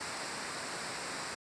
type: noise with comb filter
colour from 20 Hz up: pink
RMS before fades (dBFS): -39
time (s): 0-1.35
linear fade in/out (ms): 10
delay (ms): 0.31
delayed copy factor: -0.55
effects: high-pass 150 Hz 12 dB/octave + resampled to 22050 Hz